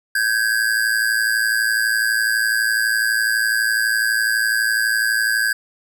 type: ring-modulated tone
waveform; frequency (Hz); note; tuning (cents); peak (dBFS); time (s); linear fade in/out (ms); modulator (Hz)
square; 1606; G6; +41; -14; 0.15-5.53; 5; 56
effects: none